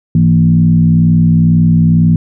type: tone with frequency modulation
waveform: sine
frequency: 164.81 Hz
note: E3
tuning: in tune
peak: -5 dBFS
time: 0.15-2.16 s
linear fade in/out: 2 ms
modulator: 62.1 Hz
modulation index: 0.89
effects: none